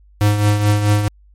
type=tone with tremolo; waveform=square; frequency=104 Hz; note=G#2; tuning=3 cents sharp; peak=-10 dBFS; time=0.21-1.08 s; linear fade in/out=0 ms; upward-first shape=triangle; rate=4.6 Hz; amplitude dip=60%; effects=added 50 Hz sine -45 dBFS peak until 1.34 s + MP3 64 kbps